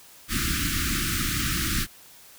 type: band-stop noise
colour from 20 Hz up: pink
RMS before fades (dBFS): -26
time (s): 0.28-1.87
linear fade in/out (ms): 50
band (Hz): 350 to 1200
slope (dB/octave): 96
effects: white hiss -50 dBFS RMS until 2.38 s